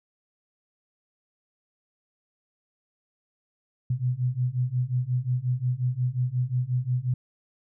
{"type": "beating tone pair", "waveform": "sine", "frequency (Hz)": [122.6, 128.2], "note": ["B2", "C3"], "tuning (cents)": [-12, -35], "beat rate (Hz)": 5.6, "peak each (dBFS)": [-27, -26], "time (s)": [3.9, 7.14], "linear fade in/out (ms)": 5, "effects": []}